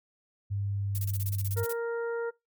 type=tone with pitch glide; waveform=sine; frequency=100 to 99.19 Hz; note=G2 to G2; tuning=+35 to +21 cents; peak=-28 dBFS; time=0.5-1.65 s; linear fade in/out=20 ms; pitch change=-14 cents; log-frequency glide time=0.67-1.46 s
type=noise bursts; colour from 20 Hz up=violet; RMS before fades=-36 dBFS; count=13; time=0.95-1.725 s; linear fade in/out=0 ms; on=31 ms; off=31 ms
type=harmonic tone; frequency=466.2 Hz; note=A#4; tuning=in tune; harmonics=1 / 2 / 3 / 4; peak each=-29 / -42 / -40 / -50 dBFS; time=1.56-2.31 s; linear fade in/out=20 ms
effects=noise-tail reverb RT60 0.2 s tail -22 dB re dry + MP3 96 kbps